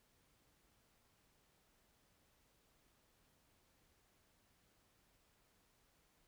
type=silence; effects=pink hiss -75 dBFS RMS until 6.27 s